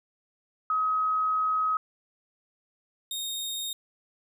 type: tone pair in turn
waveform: sine / sawtooth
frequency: 1269 / 3705 Hz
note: D#6 / A#7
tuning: +34 / -11 cents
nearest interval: octave + perfect fifth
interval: 1855 cents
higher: second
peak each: -23 / -28 dBFS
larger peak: first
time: 0.7-1.77 / 3.11-3.73 s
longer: first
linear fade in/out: 2 ms
effects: none